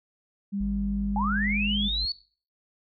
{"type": "tone with pitch glide", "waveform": "sine", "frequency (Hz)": [200, 205], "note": ["G3", "G#3"], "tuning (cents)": [35, -22], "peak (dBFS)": -27, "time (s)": [0.52, 1.89], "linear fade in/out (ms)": 20, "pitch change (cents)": 43, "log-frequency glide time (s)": [0.96, 1.59]}
{"type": "tone", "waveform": "triangle", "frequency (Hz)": 51.91, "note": "G#1", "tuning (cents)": 0, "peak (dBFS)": -27, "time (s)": [0.6, 2.06], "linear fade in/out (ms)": 10}
{"type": "linear sweep", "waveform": "sine", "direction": "up", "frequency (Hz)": [790, 4500], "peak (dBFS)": -26, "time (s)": [1.16, 2.12], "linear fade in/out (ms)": 2}
{"effects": ["noise-tail reverb RT60 0.4 s tail -18 dB re dry"]}